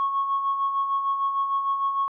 sine tone with tremolo, 1100 Hz, C#6, 14 cents flat, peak -19 dBFS, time 0-2.08 s, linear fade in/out 0 ms, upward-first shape sine, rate 6.6 Hz, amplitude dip 50%, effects tanh soft clip ceiling -16 dBFS

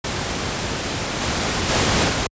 pink noise with level steps, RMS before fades -24 / -21 / -17 / -21 dBFS, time 0.04-2.27 s, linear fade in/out 5 ms, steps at 1.2 / 1.68 / 2.08 s, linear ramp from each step 20 ms, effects high-pass 60 Hz 12 dB/octave + resampled to 16000 Hz

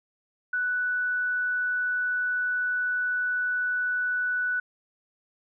sine tone, 1484 Hz, F#6, 5 cents sharp, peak -24 dBFS, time 0.53-4.6 s, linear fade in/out 5 ms, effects none

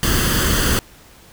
pink noise with comb filter, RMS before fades -17 dBFS, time 0.03-0.79 s, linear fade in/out 0 ms, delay 0.64 ms, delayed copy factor +0.65, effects pink hiss -46 dBFS RMS until 1.32 s

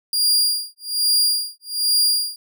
sawtooth tone with tremolo, 4812 Hz, D8, 41 cents sharp, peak -11 dBFS, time 0.13-2.36 s, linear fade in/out 2 ms, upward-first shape sine, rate 1.2 Hz, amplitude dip 100%, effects none

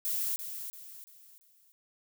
violet noise with echo, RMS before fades -32 dBFS, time 0.05-0.36 s, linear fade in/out 0 ms, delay 340 ms, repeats 4, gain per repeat -8 dB, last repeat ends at 1.72 s, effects none

